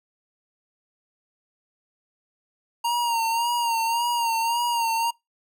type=tone with vibrato; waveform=square; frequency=932.3 Hz; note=A#5; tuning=in tune; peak=-22 dBFS; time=2.84-5.11 s; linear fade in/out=10 ms; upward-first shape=sine; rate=1.8 Hz; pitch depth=49 cents each way; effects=noise-tail reverb RT60 0.2 s tail -25 dB re dry